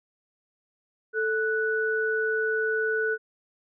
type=tone pair together; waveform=sine; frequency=440 / 1481 Hz; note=A4 / F#6; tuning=0 / +1 cents; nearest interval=octave + major sixth; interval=2101 cents; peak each=-26 dBFS; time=1.13-3.18 s; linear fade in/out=50 ms; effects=none